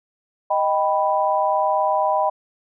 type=chord; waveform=sine; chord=Eb augmented; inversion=none; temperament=equal; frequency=622.3 / 784 / 987.8 Hz; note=Eb5 / G5 / B5; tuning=0 / 0 / 0 cents; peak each=-21 dBFS; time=0.5-2.3 s; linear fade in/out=10 ms; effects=none